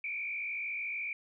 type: tone with frequency modulation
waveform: sine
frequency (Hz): 2349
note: D7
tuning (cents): 0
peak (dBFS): -34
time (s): 0.04-1.13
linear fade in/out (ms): 2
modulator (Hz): 53.7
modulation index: 1.8
effects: none